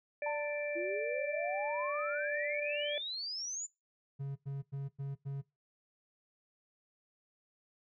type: harmonic tone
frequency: 587 Hz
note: D5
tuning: 1 cent flat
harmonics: 1 / 3 / 4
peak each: -35 / -45 / -42 dBFS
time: 0.22-2.98 s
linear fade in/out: 2 ms
type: tone with exponential decay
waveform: sine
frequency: 896 Hz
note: A5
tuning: 31 cents sharp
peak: -34 dBFS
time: 0.26-0.91 s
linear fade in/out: 5 ms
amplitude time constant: 140 ms
type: exponential sweep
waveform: sine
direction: up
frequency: 330.2 to 7190 Hz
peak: -37 dBFS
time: 0.75-3.67 s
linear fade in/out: 20 ms
type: tone bursts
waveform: triangle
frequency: 138.59 Hz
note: C#3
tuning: in tune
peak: -34 dBFS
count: 5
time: 4.19-5.42 s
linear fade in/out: 20 ms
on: 170 ms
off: 95 ms
effects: noise-tail reverb RT60 0.2 s tail -20 dB re dry